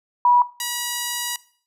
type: tone pair in turn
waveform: sine / 5% pulse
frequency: 973 / 965.7 Hz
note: B5 / B5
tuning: -26 / -39 cents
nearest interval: unison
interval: 13 cents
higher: first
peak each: -12 dBFS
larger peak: neither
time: 0.25-0.42 / 0.6-1.36 s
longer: second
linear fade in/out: 2 ms
effects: noise-tail reverb RT60 0.5 s tail -19 dB re dry